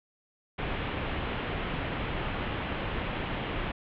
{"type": "low-pass noise", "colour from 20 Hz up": "pink", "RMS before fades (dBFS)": -33, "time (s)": [0.58, 3.72], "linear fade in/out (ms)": 10, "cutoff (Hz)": 3300, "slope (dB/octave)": 48, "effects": []}